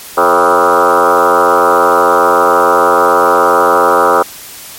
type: tone with frequency modulation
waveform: sine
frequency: 880 Hz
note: A5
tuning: in tune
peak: -5 dBFS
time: 0.17-4.23 s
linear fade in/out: 10 ms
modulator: 86.8 Hz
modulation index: 5.7
effects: white hiss -30 dBFS RMS until 4.78 s + MP3 64 kbps